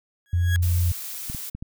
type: tone with exponential growth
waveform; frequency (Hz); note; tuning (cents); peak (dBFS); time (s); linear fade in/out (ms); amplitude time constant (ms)
35% pulse; 1657; G#6; -4; -22; 0.26-0.56; 0; 65
type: tone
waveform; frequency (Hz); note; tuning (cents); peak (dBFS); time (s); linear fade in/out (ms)
sine; 87.31; F2; 0; -18; 0.33-0.92; 5
type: noise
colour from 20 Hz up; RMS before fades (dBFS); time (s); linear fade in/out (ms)
blue; -34; 0.62-1.5; 10
type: clicks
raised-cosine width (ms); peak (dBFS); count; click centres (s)
5; -21; 4; 1.299 / 1.348 / 1.55 / 1.625
effects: none